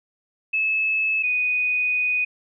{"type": "tone pair in turn", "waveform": "sine", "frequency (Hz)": [2600, 2486], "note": ["E7", "D#7"], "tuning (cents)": [-24, -2], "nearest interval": "minor second", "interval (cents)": 78, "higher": "first", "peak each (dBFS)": -19, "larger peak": "neither", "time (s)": [[0.53, 1.23], [1.23, 2.25]], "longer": "second", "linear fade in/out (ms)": 10, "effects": []}